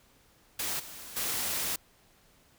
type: noise with level steps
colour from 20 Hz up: white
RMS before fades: -33 / -45 / -32 dBFS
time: 0.59-1.76 s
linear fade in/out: 5 ms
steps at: 0.79 / 1.16 s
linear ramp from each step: 10 ms
effects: pink hiss -63 dBFS RMS until 2.58 s